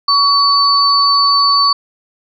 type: tone pair together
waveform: sine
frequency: 1125 / 4504 Hz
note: C#6 / C#8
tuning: +25 / +27 cents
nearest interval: 2 octaves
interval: 2402 cents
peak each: -11 dBFS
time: 0.08-1.73 s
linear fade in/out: 5 ms
effects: none